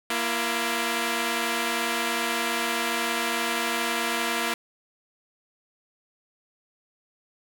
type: tone pair together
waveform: 5% pulse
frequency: 234.5 / 336.8 Hz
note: A#3 / E4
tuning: +11 / +37 cents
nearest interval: tritone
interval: 626 cents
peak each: -16 dBFS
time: 0.1-4.54 s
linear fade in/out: 2 ms
effects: 8-bit